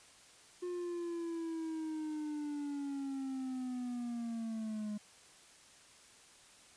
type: linear sweep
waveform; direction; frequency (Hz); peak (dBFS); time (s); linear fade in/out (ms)
triangle; down; 358.4 to 207.7; -35; 0.62-4.98; 10
effects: white hiss -60 dBFS RMS until 6.76 s + resampled to 22050 Hz